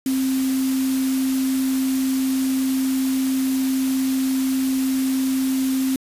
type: tone in noise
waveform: sine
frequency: 263.8 Hz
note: C4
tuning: 14 cents sharp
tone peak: -18 dBFS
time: 0.06-5.96 s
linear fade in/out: 2 ms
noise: white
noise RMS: -32 dBFS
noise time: 0.06-5.96 s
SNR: +11 dB
effects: resampled to 32000 Hz